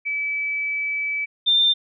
sine tone pair in turn, 2300 / 3592 Hz, D7 / A7, -37 / +35 cents, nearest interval minor sixth, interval 772 cents, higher second, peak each -22 / -14 dBFS, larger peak second, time 0.05-1.26 / 1.46-1.74 s, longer first, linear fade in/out 20 ms, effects none

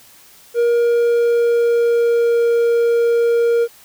triangle tone with pitch glide, 472.8 to 468.5 Hz, A#4 to A#4, +24 to +9 cents, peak -10 dBFS, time 0.54-3.68 s, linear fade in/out 50 ms, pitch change -15 cents, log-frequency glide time 0.72-2.51 s, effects white hiss -46 dBFS RMS until 3.84 s

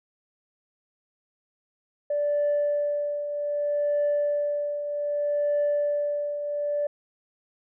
sine tone with tremolo, 584 Hz, D5, 10 cents flat, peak -19 dBFS, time 2.1-6.87 s, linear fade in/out 5 ms, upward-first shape triangle, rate 0.64 Hz, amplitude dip 65%, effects tanh soft clip ceiling -18 dBFS

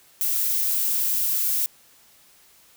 violet noise, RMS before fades -23 dBFS, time 0.21-1.66 s, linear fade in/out 0 ms, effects white hiss -55 dBFS RMS until 2.76 s

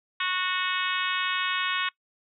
harmonic tone, 367.7 Hz, F#4, 11 cents flat, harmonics 3 / 4 / 5 / 6 / 7 / 8 / 9 / 10, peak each -31 / -32 / -33 / -34 / -34 / -35 / -36 / -36 dBFS, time 0.2-1.89 s, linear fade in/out 5 ms, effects noise-tail reverb RT60 0.1 s tail -22 dB re dry

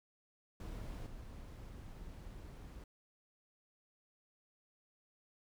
brown noise with level steps, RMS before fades -45 / -50 dBFS, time 0.6-2.84 s, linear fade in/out 2 ms, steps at 1.06 s, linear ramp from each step 10 ms, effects none

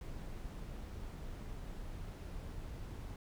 brown noise, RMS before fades -45 dBFS, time 0.01-3.16 s, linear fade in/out 2 ms, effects none

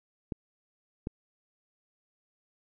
clicks, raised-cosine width 3 ms, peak -20 dBFS, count 2, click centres 0.322 / 1.071 s, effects none

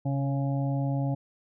harmonic tone with a mistuned harmonic, 138.59 Hz, C#3, in tune, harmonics 1 / 2 / 4 / 5 / 6, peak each -26 / -32 / -38 / -40 / -42 dBFS, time 0.05-1.15 s, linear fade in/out 10 ms, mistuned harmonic 1, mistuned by -28 cents, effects none

